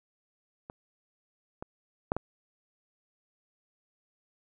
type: clicks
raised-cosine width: 1 ms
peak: -27 / -24 / -12 / -17 dBFS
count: 4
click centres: 0.699 / 1.625 / 2.119 / 2.166 s
effects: none